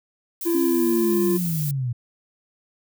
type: noise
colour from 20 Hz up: violet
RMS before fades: -31 dBFS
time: 0.41-1.71 s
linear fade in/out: 2 ms
type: tone with pitch glide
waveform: triangle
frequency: 338.5 to 348.2 Hz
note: E4 to F4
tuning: +46 to -5 cents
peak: -17 dBFS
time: 0.45-1.38 s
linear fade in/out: 20 ms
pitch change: +49 cents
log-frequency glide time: 0.79-1.19 s
type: linear sweep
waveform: sine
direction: down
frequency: 280 to 116.54 Hz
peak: -22 dBFS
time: 0.54-1.93 s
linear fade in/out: 10 ms
effects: none